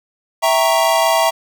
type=chord; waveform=square; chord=E diminished seventh; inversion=none; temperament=equal; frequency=659.3 / 784 / 932.3 / 1108.7 Hz; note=E5 / G5 / Bb5 / Db6; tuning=0 / 0 / 0 / 0 cents; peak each=-16 / -21 / -18 / -22 dBFS; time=0.42-1.31 s; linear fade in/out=20 ms; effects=none